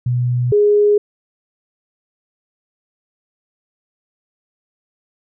sine tone pair in turn, 123.2 / 414.4 Hz, B2 / G#4, -4 / -4 cents, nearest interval octave + major sixth, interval 2100 cents, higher second, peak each -14 / -9 dBFS, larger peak second, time 0.06-0.52 / 0.52-0.98 s, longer neither, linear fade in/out 5 ms, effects none

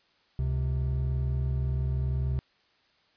triangle tone pair together, 69.3 / 129.95 Hz, C#2 / C3, 0 / -11 cents, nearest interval major seventh, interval 1089 cents, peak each -26 / -27 dBFS, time 0.39-2.39 s, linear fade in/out 0 ms, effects white hiss -66 dBFS RMS until 3.16 s + resampled to 11025 Hz

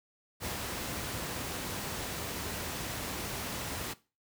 pink noise with ADSR envelope, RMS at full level -35 dBFS, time 0.4-3.94 s, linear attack 47 ms, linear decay 99 ms, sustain -2 dB, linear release 15 ms, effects noise-tail reverb RT60 0.3 s tail -18 dB re dry + high-pass 60 Hz 12 dB/octave

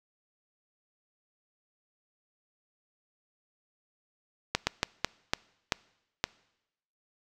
slowing click train, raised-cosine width 0.2 ms, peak -7 dBFS, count 7, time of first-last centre 4.55-6.24 s, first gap 120 ms, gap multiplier 1.34, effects noise-tail reverb RT60 0.9 s tail -24 dB re dry

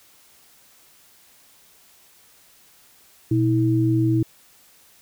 sine tone pair together, 120.91 / 322.8 Hz, B2 / E4, -36 / -36 cents, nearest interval octave + perfect fourth, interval 1700 cents, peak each -19 dBFS, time 3.31-4.23 s, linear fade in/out 5 ms, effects white hiss -54 dBFS RMS until 5.01 s

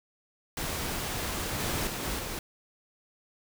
pink noise with level steps, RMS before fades -33 / -31 / -35 / -33 / -36 dBFS, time 0.57-2.39 s, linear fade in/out 2 ms, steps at 1.6 / 1.87 / 2.03 / 2.19 s, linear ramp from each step 2 ms, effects none

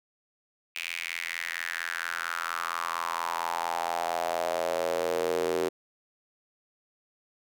square tone with high-pass filter sweep, 42.17 Hz, E1, 40 cents sharp, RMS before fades -31 dBFS, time 0.75-5.69 s, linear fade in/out 10 ms, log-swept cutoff 2500 to 400 Hz, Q 4.6, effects none

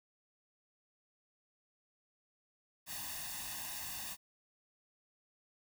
white noise with comb filter, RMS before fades -43 dBFS, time 2.86-4.17 s, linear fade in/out 50 ms, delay 1.1 ms, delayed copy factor +0.85, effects none

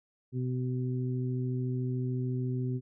harmonic tone, 126.6 Hz, B2, 43 cents sharp, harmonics 1 / 2 / 3, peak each -30 / -36 / -40 dBFS, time 0.32-2.81 s, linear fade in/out 50 ms, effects none

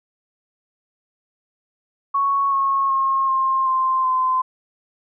sine tone with pitch steps, 1108.7 / 1092.8 / 1077.1 / 1061.7 / 1046.5 / 1031.5 Hz, C#6 / C#6 / C6 / C6 / C6 / C6, 0 / -25 / +50 / +25 / 0 / -25 cents, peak -16 dBFS, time 2.14-4.42 s, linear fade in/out 10 ms, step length 380 ms, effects none

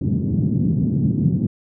pink band-pass noise, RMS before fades -19 dBFS, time 0.01-1.47 s, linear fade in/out 5 ms, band 120 to 240 Hz, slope 24 dB/octave, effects none

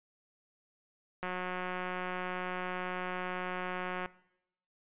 click train, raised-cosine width 0.5 ms, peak -22 dBFS, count 516, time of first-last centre 1.23-4.06 s, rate 182 Hz, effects noise-tail reverb RT60 0.8 s tail -20 dB re dry + resampled to 8000 Hz

